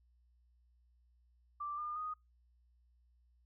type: tone with pitch steps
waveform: sine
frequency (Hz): 1174.7 / 1207.7 / 1241.7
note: D6 / D6 / D#6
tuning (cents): 0 / +48 / -4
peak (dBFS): -38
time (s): 1.6-2.14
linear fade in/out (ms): 10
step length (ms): 180
effects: noise-tail reverb RT60 0.2 s tail -26 dB re dry + added 60 Hz sine -67 dBFS peak until 3.45 s